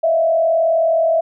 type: tone with frequency modulation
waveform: sine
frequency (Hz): 657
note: E5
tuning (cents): -6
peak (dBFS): -12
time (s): 0.03-1.21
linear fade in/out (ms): 10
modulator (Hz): 39.3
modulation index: 0.63
effects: none